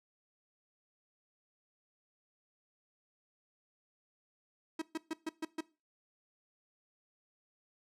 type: tone bursts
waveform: 45% pulse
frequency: 320 Hz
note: D#4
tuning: 49 cents sharp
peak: -34 dBFS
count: 6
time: 4.79-5.608 s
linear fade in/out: 5 ms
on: 28 ms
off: 130 ms
effects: noise-tail reverb RT60 0.3 s tail -20 dB re dry + low-pass 10000 Hz 12 dB/octave